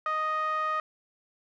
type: tone with low-pass filter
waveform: 5% pulse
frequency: 622.3 Hz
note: D#5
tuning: in tune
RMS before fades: -29 dBFS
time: 0.06-0.8 s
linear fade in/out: 2 ms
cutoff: 1400 Hz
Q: 7.6
effects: none